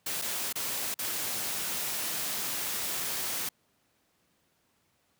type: noise with dropouts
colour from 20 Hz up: white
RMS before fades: -33 dBFS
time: 0.06-3.49 s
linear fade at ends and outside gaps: 5 ms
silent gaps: 0.216-0.22 / 0.527-0.555 / 0.942-0.989 s
effects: pink hiss -71 dBFS RMS until 5.19 s + high-pass 100 Hz 12 dB/octave